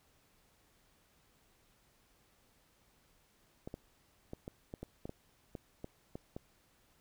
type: clicks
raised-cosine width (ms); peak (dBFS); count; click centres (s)
2; -29; 12; 3.675 / 3.741 / 4.334 / 4.479 / 4.739 / 4.83 / 5.055 / 5.094 / 5.552 / 5.844 / 6.155 / 6.365
effects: pink hiss -70 dBFS RMS until 7 s